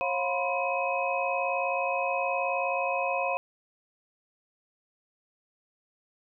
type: tone cluster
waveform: sine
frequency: 543 / 710 / 980 / 1039 / 2536 Hz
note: C#5 / F5 / B5 / C6 / D#7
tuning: -36 / +28 / -14 / -12 / +32 cents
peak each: -31 / -31 / -34 / -35 / -32 dBFS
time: 0.01-3.37 s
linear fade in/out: 0 ms
effects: none